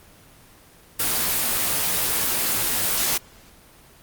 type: noise with comb filter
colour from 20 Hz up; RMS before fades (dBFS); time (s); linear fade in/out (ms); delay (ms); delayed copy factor
white; -22; 0.99-3.18; 10; 15; -0.8
effects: pink hiss -50 dBFS RMS until 4.02 s + Opus 24 kbps